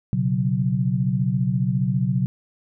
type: chord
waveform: sine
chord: B suspended second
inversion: none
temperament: equal with one note detuned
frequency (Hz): 123.47 / 138.19 / 185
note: B2 / C#3 / F#3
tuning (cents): 0 / -5 / 0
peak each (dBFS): -23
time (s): 0.13-2.26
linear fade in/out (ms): 0
effects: none